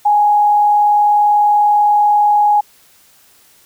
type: tone with frequency modulation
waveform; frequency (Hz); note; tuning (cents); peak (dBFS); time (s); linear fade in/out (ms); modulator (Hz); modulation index
sine; 831; G#5; +1; -8; 0.05-2.61; 10; 40.3; 0.29
effects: white hiss -49 dBFS RMS until 3.65 s